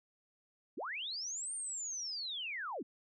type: linear two-way sweep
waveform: sine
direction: up then down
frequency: 185 to 8970 to 185 Hz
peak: -38 dBFS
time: 0.77-2.83 s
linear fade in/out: 10 ms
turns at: 1.54 s
effects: none